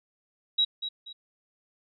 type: tone with echo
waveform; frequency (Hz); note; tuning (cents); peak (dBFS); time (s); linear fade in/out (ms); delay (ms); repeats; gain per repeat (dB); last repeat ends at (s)
sine; 3854; B7; -43; -20; 0.58-0.65; 10; 240; 2; -10; 1.13
effects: none